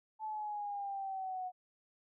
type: exponential sweep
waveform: sine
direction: down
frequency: 874 to 730 Hz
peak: -37 dBFS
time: 0.19-1.52 s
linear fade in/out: 50 ms
effects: none